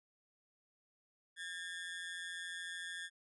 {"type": "ring-modulated tone", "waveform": "30% pulse", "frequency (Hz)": 1710, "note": "A6", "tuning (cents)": -50, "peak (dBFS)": -37, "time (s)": [1.36, 3.1], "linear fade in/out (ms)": 50, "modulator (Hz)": 86.8, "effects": ["resampled to 24000 Hz"]}